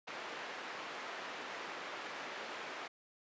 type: band-pass noise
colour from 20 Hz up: white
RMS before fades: -45 dBFS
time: 0.07-2.88 s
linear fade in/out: 10 ms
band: 330 to 2000 Hz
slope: 12 dB/octave
effects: resampled to 16000 Hz